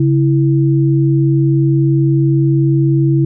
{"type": "tone pair together", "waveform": "sine", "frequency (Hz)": [138.59, 329.6], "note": ["C#3", "E4"], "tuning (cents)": [0, 0], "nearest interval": "octave + minor third", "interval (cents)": 1500, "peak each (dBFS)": [-10, -14], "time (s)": [0, 3.25], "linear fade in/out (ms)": 5, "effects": []}